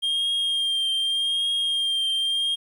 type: tone with vibrato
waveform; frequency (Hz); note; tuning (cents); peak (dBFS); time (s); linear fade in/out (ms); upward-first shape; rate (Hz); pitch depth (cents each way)
triangle; 3210; G7; +40; -20; 0.02-2.56; 20; triangle; 0.84; 29
effects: 10-bit

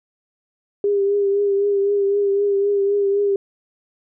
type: tone with vibrato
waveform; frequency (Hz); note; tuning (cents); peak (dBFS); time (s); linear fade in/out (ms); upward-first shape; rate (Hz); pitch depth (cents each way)
sine; 401.5; G4; +41; -15; 0.84-3.36; 2; triangle; 3.9; 37
effects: none

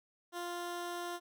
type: tone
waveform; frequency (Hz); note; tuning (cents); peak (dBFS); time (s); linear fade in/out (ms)
15% pulse; 349.2; F4; 0; -32; 0.32-1.2; 50
effects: none

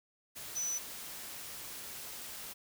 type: tone in noise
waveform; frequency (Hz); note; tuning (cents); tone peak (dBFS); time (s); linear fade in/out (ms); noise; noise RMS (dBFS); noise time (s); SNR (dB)
sine; 5980; F#8; +17; -33; 0.55-0.79; 20; white; -45; 0.35-2.54; +9
effects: none

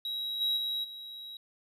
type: tone with level steps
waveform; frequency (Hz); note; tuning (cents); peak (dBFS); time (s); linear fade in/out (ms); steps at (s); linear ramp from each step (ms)
triangle; 3854; B7; -43; -31 / -25 / -29 / -40; 0.05-1.37; 2; 0.4 / 0.56 / 0.83; 20
effects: resampled to 32000 Hz

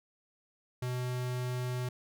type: tone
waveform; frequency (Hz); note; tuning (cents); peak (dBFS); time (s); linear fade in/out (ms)
square; 125.2; B2; +24; -33; 0.82-1.89; 5
effects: none

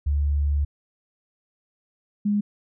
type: tone pair in turn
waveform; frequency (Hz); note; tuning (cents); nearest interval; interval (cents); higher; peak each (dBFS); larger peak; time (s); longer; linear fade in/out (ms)
sine; 72.2 / 206; D2 / G#3; -29 / -14; octave + tritone; 1815; second; -19; neither; 0.06-0.65 / 2.25-2.41; first; 10
effects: none

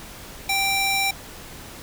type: tone with high-pass filter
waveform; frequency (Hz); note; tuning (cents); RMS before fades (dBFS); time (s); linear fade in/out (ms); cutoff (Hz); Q
square; 784; G5; 0; -22; 0.49-1.11; 5; 1600; 1
effects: pink hiss -40 dBFS RMS until 1.82 s

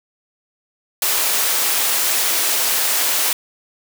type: high-pass noise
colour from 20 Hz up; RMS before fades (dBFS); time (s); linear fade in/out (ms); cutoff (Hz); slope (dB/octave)
white; -18; 1.02-3.33; 2; 420; 12
effects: none

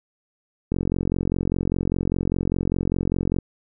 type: click train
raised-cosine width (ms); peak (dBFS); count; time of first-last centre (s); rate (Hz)
3; -10; 121; 0.72-3.387; 45
effects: none

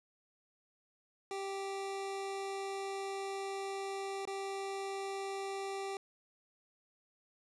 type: tone with dropouts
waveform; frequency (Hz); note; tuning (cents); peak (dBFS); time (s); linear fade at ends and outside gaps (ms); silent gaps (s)
25% pulse; 391.4; G4; -3; -34; 1.31-5.97; 1; 4.253-4.274
effects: resampled to 22050 Hz + 11-bit

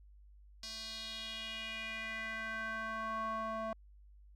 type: tone with band-pass filter sweep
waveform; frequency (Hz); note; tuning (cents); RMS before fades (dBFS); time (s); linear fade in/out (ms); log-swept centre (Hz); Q
square; 221.5; A3; +12; -41; 0.63-3.73; 2; 4900 to 840; 3.6
effects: added 50 Hz sine -56 dBFS peak until 4.35 s

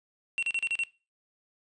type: tone bursts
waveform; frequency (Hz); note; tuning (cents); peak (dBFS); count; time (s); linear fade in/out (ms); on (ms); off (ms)
triangle; 2730; F7; -40; -24; 6; 0.38-0.836; 0; 46; 36
effects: noise-tail reverb RT60 0.3 s tail -20 dB re dry + resampled to 22050 Hz

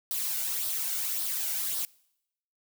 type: noise with flanger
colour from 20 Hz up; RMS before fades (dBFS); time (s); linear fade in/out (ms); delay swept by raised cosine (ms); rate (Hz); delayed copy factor
blue; -31; 0.11-1.85; 0; 0.21 to 1.41; 1.8; +0.5
effects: noise-tail reverb RT60 0.8 s tail -24 dB re dry

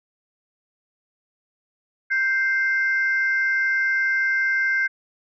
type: tone pair together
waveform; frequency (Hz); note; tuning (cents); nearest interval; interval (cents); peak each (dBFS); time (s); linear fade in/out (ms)
sine; 1568 / 2093; G6 / C7; 0 / 0; perfect fourth; 500; -19 / -23; 2.1-4.88; 20
effects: tanh soft clip ceiling -12 dBFS

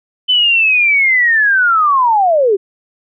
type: linear sweep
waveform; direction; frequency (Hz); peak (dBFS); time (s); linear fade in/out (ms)
sine; down; 3044 to 370; -8; 0.28-2.57; 20
effects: none

